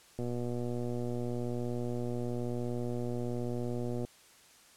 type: click train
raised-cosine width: 2 ms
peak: -24 dBFS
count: 468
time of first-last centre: 0.19-4.05 s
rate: 121 Hz
effects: white hiss -59 dBFS RMS until 4.76 s + low-pass 10000 Hz 12 dB/octave